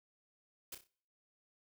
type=noise with echo; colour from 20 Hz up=white; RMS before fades=-45 dBFS; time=0.72-0.75 s; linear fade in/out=5 ms; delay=31 ms; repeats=4; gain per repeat=-8 dB; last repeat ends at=0.874 s; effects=noise-tail reverb RT60 0.6 s tail -25 dB re dry